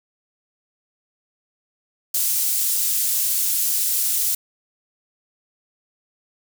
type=high-pass noise; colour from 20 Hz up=pink; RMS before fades=-21 dBFS; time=2.14-4.35 s; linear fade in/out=5 ms; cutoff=8900 Hz; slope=12 dB/octave; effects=none